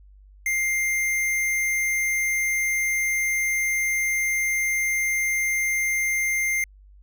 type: tone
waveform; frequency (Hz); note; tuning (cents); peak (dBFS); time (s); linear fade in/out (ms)
square; 2100; C7; +6; -22; 0.46-6.64; 2
effects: added 49 Hz sine -47 dBFS peak until 7.02 s